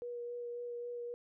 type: tone with vibrato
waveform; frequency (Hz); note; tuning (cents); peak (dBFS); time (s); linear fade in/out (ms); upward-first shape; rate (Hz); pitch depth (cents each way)
sine; 480.3; B4; -48; -39; 0.02-1.14; 0; sine; 3.7; 12
effects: none